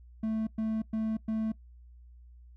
triangle tone bursts, 220 Hz, A3, in tune, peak -26 dBFS, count 4, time 0.23-1.52 s, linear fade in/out 5 ms, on 240 ms, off 110 ms, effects noise-tail reverb RT60 0.1 s tail -20 dB re dry + added 60 Hz sine -50 dBFS peak until 2.56 s

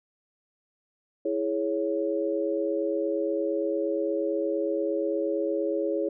sine chord, C# minor, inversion first, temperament equal with one note detuned, 329.6 / 418.2 / 554.4 Hz, E4 / G#4 / C#5, 0 / +12 / 0 cents, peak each -29 dBFS, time 1.25-6.09 s, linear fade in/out 5 ms, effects none

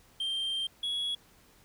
sine tone pair in turn, 3165 / 3350 Hz, G7 / G#7, +16 / +14 cents, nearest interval minor second, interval 98 cents, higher second, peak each -27 dBFS, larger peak neither, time 0.2-0.67 / 0.83-1.15 s, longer first, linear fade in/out 5 ms, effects tanh soft clip ceiling -29 dBFS + pink hiss -61 dBFS RMS until 1.64 s

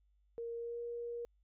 sine tone with pitch glide, 466.2 to 473.3 Hz, A#4 to A#4, 0 to +26 cents, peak -39 dBFS, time 0.38-1.25 s, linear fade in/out 0 ms, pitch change +26 cents, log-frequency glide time 0.55-0.8 s, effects added 50 Hz sine -69 dBFS peak until 1.43 s

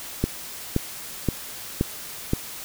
click train, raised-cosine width 3 ms, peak -7 dBFS, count 5, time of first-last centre 0.24-2.334 s, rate 1.91 Hz, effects white hiss -37 dBFS RMS until 2.64 s

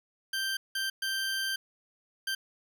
20% pulse tone bursts at uneven times, 1568 Hz, G6, in tune, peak -25 dBFS, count 4, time 0.33-0.57 / 0.75-0.9 / 1.02-1.56 / 2.27-2.35 s, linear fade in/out 5 ms, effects none

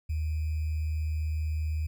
sine tone with sample-and-hold, 77.78 Hz, D#2, in tune, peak -27 dBFS, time 0.09-1.87 s, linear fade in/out 10 ms, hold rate 2450 Hz, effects none

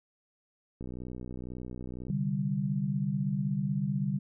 click train, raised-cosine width 3 ms, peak -28 dBFS, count 81, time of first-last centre 0.81-2.1 s, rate 62 Hz
sine chord, C suspended second, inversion none, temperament equal, 130.81 / 146.83 / 196 Hz, C3 / D3 / G3, 0 / 0 / 0 cents, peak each -35 / -31 / -31 dBFS, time 2.09-4.19 s, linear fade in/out 10 ms
effects none

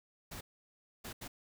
pink noise bursts at uneven times, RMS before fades -45 dBFS, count 3, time 0.31-0.41 / 1.04-1.13 / 1.21-1.28 s, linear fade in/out 10 ms, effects none

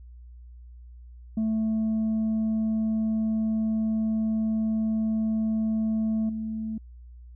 sine tone with level steps, 220 Hz, A3, in tune, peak -20 / -28 dBFS, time 1.37-6.78 s, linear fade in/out 5 ms, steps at 6.29 s, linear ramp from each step 5 ms, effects tanh soft clip ceiling -22 dBFS + added 60 Hz sine -43 dBFS peak until 7.35 s

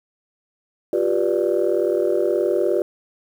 sine chord, G dominant seventh, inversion third, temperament just, 352.8 / 392 / 490 / 588 Hz, F4 / G4 / B4 / D5, +18 / 0 / -14 / +2 cents, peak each -21 / -21 / -23 / -22 dBFS, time 0.93-2.82 s, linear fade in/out 2 ms, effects tanh soft clip ceiling -9 dBFS + 8-bit

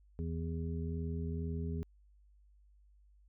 harmonic tone, 82.2 Hz, E2, 4 cents flat, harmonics 1 / 2 / 3 / 5, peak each -37 / -40 / -44 / -46 dBFS, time 0.19-1.83 s, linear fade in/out 0 ms, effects added 50 Hz sine -61 dBFS peak until 3.28 s

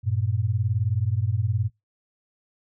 sine beating tone pair, 96.8 / 115.8 Hz, G2 / A#2, -21 / -11 cents, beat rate 19 Hz, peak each -24 dBFS, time 0.03-1.7 s, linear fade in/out 50 ms, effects noise-tail reverb RT60 0.2 s tail -23 dB re dry

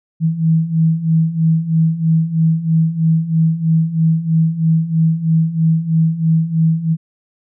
sine beating tone pair, 159.9 / 163 Hz, D#3 / E3, +48 / -19 cents, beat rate 3.1 Hz, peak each -17 / -13 dBFS, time 0.2-6.97 s, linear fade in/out 50 ms, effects none

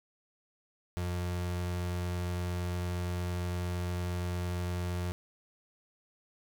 35% pulse tone, 88.7 Hz, F2, 27 cents sharp, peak -30 dBFS, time 0.97-5.12 s, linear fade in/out 0 ms, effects none

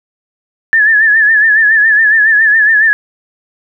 sine tone with vibrato, 1742 Hz, A6, 18 cents flat, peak -5 dBFS, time 0.73-2.93 s, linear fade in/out 0 ms, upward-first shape sine, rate 7.2 Hz, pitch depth 74 cents each way, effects none

